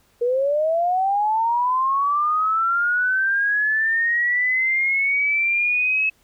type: linear sweep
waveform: sine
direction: up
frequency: 470 to 2589 Hz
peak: -17 dBFS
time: 0.21-6.1 s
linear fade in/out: 10 ms
effects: pink hiss -60 dBFS RMS until 6.23 s